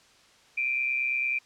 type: tone pair together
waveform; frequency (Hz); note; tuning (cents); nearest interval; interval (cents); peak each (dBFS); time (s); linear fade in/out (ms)
sine; 2361 / 2490; D7 / D#7; +9 / +1; minor second; 92; -26 / -31; 0.57-1.39; 10
effects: white hiss -58 dBFS RMS until 1.45 s + low-pass 6000 Hz 12 dB/octave